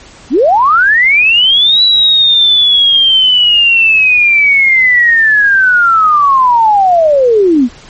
sine linear two-way sweep, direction up then down, 213.7 to 3951 to 224 Hz, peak -4 dBFS, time 0.3-7.69 s, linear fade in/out 50 ms, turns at 1.82 s, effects pink hiss -36 dBFS RMS until 7.89 s + MP3 32 kbps

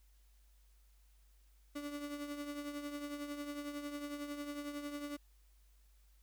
35% pulse tone with tremolo, 290 Hz, D4, 22 cents flat, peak -37 dBFS, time 1.75-5.17 s, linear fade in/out 10 ms, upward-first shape triangle, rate 11 Hz, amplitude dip 60%, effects added 50 Hz sine -63 dBFS peak until 6.22 s + white hiss -75 dBFS RMS until 6.22 s

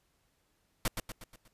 pink noise with echo, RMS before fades -29 dBFS, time 0.85-0.88 s, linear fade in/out 2 ms, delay 120 ms, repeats 5, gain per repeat -6 dB, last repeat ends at 1.48 s, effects pink hiss -74 dBFS RMS until 1.53 s + resampled to 32000 Hz

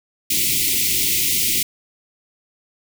white band-stop noise, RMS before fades -19 dBFS, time 0.3-1.63 s, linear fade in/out 5 ms, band 400 to 2000 Hz, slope 96 dB/octave, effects none

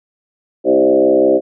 sine tone with frequency modulation, 455.8 Hz, A#4, 39 cents flat, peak -8 dBFS, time 0.64-1.41 s, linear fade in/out 50 ms, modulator 65.5 Hz, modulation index 2.4, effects none

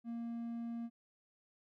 triangle tone, 233.1 Hz, A#3, in tune, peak -37 dBFS, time 0.04-0.9 s, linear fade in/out 50 ms, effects none

